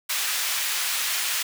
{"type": "high-pass noise", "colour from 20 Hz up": "pink", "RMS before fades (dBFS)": -26, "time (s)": [0.09, 1.43], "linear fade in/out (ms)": 10, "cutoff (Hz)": 1800, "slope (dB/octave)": 12, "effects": []}